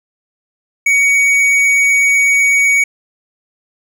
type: tone with tanh clipping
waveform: sine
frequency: 2246 Hz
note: C#7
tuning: 22 cents sharp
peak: -10 dBFS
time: 0.86-2.84 s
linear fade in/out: 5 ms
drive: 10 dB
effects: none